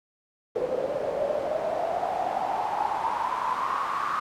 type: noise with band-pass filter sweep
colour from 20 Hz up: pink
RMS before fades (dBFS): -28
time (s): 0.55-4.2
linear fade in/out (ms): 10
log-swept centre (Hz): 490 to 1200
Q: 8.5
effects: none